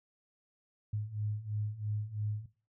sine beating tone pair, 103.83 / 106.83 Hz, G#2 / G#2, 0 / +49 cents, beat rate 3 Hz, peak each -39 / -35 dBFS, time 0.93-2.46 s, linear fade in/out 5 ms, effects noise-tail reverb RT60 0.4 s tail -18 dB re dry

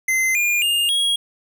square tone with pitch steps, 2066 / 2415 / 2822 / 3299 Hz, C7 / D7 / F7 / G#7, -22 / +48 / +17 / -12 cents, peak -17 dBFS, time 0.08-1.16 s, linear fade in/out 5 ms, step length 270 ms, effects none

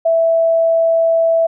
sine tone, 659.3 Hz, E5, in tune, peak -10 dBFS, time 0.05-1.47 s, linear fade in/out 10 ms, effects none

